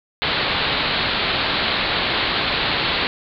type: low-pass noise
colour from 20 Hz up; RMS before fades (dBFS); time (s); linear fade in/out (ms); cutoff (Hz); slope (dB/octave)
white; -21; 0.22-3.07; 0; 4400; 96
effects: none